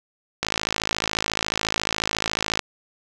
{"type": "click train", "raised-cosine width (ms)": 0.2, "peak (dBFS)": -4, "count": 118, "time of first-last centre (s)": [0.43, 2.593], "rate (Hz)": 54.1, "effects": []}